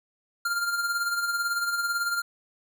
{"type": "tone with tremolo", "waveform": "square", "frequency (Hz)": 1396.9, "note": "F6", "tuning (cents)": 0, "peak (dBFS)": -24, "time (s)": [0.45, 2.22], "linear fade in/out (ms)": 5, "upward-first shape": "sine", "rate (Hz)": 18, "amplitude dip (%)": 50, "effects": []}